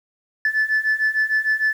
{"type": "beating tone pair", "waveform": "sine", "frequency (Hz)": [1739, 1745.6], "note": ["A6", "A6"], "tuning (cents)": [-21, -14], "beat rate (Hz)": 6.6, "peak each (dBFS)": [-20, -18], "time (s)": [0.45, 1.73], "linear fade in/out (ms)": 2, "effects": ["tanh soft clip ceiling -13 dBFS", "8-bit"]}